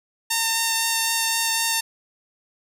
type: tone with vibrato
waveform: 5% pulse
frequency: 909 Hz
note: A#5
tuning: 44 cents flat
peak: -8 dBFS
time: 0.3-1.81 s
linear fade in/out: 10 ms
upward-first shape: sine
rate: 3.9 Hz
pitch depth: 9 cents each way
effects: none